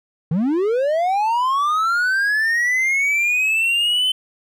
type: linear sweep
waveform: triangle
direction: up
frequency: 146.83 to 3067 Hz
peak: -14 dBFS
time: 0.31-4.12 s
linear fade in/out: 5 ms
effects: none